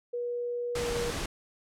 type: tone with pitch glide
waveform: sine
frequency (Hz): 482.6 to 475.7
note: B4 to A#4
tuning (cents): -40 to +35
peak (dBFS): -30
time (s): 0.13-1.11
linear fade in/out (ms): 10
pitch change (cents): -25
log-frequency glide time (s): 0.75-0.91
type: noise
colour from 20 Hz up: pink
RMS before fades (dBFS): -34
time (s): 0.75-1.26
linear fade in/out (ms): 5
effects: low-pass 9000 Hz 12 dB/octave